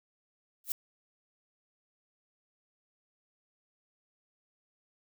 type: noise with exponential growth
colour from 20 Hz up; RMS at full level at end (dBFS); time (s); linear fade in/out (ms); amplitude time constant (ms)
violet; -26; 0.64-0.72; 2; 17
effects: none